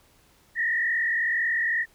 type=tone with frequency modulation; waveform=sine; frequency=1864.7 Hz; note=A#6; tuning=in tune; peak=-22 dBFS; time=0.55-1.86 s; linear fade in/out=50 ms; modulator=41.9 Hz; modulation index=1.8; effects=pink hiss -60 dBFS RMS until 1.94 s